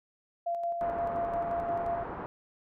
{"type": "tone with tremolo", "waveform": "sine", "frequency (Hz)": 686, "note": "F5", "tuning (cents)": -31, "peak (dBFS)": -28, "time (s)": [0.46, 2.04], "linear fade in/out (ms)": 10, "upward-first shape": "square", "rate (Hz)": 5.7, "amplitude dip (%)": 35}
{"type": "low-pass noise", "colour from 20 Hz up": "white", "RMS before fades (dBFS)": -39, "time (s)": [0.81, 2.26], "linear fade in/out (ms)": 0, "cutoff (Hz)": 1200, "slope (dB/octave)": 24}
{"effects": []}